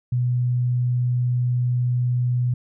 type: tone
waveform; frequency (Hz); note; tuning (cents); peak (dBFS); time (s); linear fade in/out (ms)
sine; 123.47; B2; 0; -18; 0.12-2.54; 5
effects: none